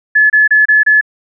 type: tone bursts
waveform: sine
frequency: 1717 Hz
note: A6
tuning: 43 cents flat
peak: -5 dBFS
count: 5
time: 0.15-1.012 s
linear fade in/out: 10 ms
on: 150 ms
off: 28 ms
effects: none